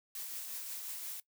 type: noise with tremolo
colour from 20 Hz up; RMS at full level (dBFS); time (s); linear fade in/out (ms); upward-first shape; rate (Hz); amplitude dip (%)
blue; -41; 0.15-1.2; 2; triangle; 5.6; 35
effects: noise-tail reverb RT60 0.1 s tail -19 dB re dry